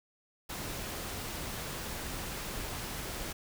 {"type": "noise", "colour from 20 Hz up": "pink", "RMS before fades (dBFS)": -39, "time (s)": [0.49, 3.33], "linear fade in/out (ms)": 10, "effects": []}